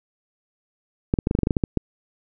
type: clicks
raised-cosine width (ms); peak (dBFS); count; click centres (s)
3; -6; 12; 1.139 / 1.188 / 1.271 / 1.311 / 1.351 / 1.389 / 1.433 / 1.471 / 1.508 / 1.568 / 1.638 / 1.773
effects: none